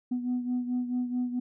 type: beating tone pair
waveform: sine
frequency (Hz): 246.9 / 251.5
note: B3 / B3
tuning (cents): 0 / +32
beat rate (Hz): 4.6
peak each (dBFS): -27 / -33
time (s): 0.11-1.4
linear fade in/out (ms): 10
effects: tanh soft clip ceiling -23 dBFS